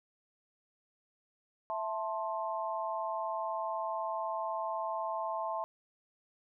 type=chord; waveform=sine; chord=A minor; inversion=second; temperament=just; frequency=660 / 880 / 1056 Hz; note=E5 / A5 / C6; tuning=+2 / 0 / +16 cents; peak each=-37 / -37 / -38 dBFS; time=1.7-5.64 s; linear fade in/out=0 ms; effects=none